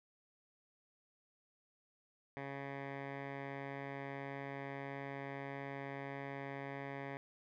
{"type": "tone with low-pass filter", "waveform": "10% pulse", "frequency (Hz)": 138.59, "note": "C#3", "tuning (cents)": 0, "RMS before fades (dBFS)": -45, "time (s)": [2.37, 7.17], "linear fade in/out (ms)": 0, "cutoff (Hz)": 1900, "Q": 2.2, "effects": []}